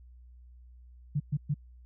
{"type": "tone bursts", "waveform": "sine", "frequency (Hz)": 145.5, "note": "D3", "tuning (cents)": -16, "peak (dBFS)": -25, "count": 3, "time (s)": [1.15, 1.543], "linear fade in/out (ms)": 10, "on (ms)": 51, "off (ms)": 120, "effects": ["added 61 Hz sine -50 dBFS peak until 1.85 s"]}